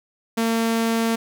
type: tone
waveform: sawtooth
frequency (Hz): 227.5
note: A#3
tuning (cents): -42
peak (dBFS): -15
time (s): 0.37-1.16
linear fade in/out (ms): 10
effects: none